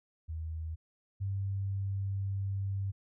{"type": "tone pair in turn", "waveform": "sine", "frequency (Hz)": [80.2, 98.02], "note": ["E2", "G2"], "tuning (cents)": [-47, 0], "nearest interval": "minor third", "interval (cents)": 347, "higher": "second", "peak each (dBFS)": [-35, -31], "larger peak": "second", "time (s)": [[0.28, 0.76], [1.2, 2.92]], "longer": "second", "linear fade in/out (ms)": 20, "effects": []}